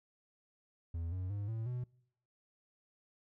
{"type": "tone with pitch steps", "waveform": "triangle", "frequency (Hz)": [83.6, 92.23, 101.74, 112.24, 123.82], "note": ["E2", "F#2", "G#2", "A2", "B2"], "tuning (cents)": [25, -5, -35, 35, 5], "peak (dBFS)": -34, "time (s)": [0.94, 1.84], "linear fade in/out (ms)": 5, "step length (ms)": 180, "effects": ["noise-tail reverb RT60 0.8 s tail -26 dB re dry"]}